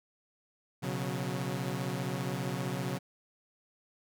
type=chord; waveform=sawtooth; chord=B suspended second; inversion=none; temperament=equal with one note detuned; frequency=123.47 / 138.59 / 182.66 Hz; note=B2 / C#3 / F#3; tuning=0 / 0 / -22 cents; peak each=-34 / -32 / -33 dBFS; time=0.82-2.99 s; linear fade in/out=20 ms; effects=none